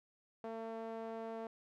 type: tone with band-pass filter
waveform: sawtooth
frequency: 225.4 Hz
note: A3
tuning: 42 cents sharp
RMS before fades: -44 dBFS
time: 0.44-1.47 s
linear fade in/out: 2 ms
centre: 610 Hz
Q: 1.7
effects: none